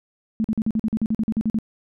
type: tone bursts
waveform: sine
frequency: 220 Hz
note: A3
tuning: in tune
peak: -18 dBFS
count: 14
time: 0.4-1.587 s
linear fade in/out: 0 ms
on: 43 ms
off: 45 ms
effects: none